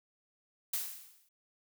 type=noise with exponential decay; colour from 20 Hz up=blue; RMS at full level=-32 dBFS; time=0.73-1.29 s; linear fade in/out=5 ms; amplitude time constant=120 ms; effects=none